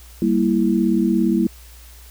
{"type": "chord", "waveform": "sine", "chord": "E diminished", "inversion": "first", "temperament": "equal", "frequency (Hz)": [196, 233.1, 329.6], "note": ["G3", "Bb3", "E4"], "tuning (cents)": [0, 0, 0], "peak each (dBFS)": -19, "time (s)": [0.22, 1.47], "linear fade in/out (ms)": 2, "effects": ["added 60 Hz sine -41 dBFS peak until 2.1 s", "white hiss -47 dBFS RMS until 2.1 s"]}